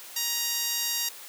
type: tone with band-pass filter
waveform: 10% pulse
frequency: 941 Hz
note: A#5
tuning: 16 cents sharp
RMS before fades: -29 dBFS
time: 0.16-1.09 s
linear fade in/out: 5 ms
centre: 9600 Hz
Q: 1.4
effects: white hiss -44 dBFS RMS until 1.28 s + high-pass 400 Hz 12 dB/octave